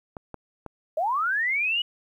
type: clicks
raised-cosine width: 1 ms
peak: -22 dBFS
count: 3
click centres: 0.168 / 0.343 / 0.663 s
type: linear sweep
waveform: sine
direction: up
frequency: 590 to 2960 Hz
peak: -22 dBFS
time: 0.97-1.82 s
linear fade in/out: 5 ms
effects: 10-bit